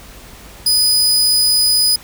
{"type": "tone", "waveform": "sawtooth", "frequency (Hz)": 4978, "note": "D#8", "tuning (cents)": 0, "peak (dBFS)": -8, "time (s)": [0.66, 1.96], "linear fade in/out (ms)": 5, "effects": ["added 50 Hz sine -42 dBFS peak until 2.03 s", "pink hiss -39 dBFS RMS until 2.03 s"]}